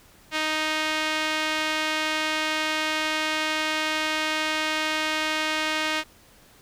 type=tone with band-pass filter; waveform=sawtooth; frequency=311.1 Hz; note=D#4; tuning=in tune; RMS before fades=-26 dBFS; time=0.31-6.04 s; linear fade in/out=50 ms; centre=2600 Hz; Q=1; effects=pink hiss -54 dBFS RMS until 6.61 s